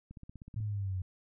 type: click train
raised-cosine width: 5 ms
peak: -35 dBFS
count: 9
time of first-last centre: 0.11-0.604 s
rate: 16.2 Hz
type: exponential sweep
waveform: sine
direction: down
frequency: 110 to 91 Hz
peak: -32 dBFS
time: 0.56-1.02 s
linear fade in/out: 5 ms
effects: none